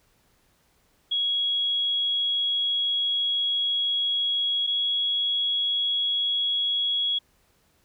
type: tone pair in turn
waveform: sine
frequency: 3322 / 3334 Hz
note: G#7 / G#7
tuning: 0 / +6 cents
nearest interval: unison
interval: 6 cents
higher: second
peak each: -22 / -22 dBFS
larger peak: neither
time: 1.11-4.67 / 4.67-7.19 s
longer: first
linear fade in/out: 10 ms
effects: pink hiss -65 dBFS RMS until 7.84 s